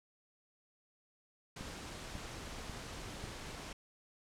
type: noise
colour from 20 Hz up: pink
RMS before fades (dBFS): -46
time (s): 1.56-3.73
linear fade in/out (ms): 5
type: click train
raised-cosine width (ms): 5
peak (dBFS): -32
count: 4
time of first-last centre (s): 1.61-3.24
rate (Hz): 1.84
effects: low-pass 8000 Hz 12 dB/octave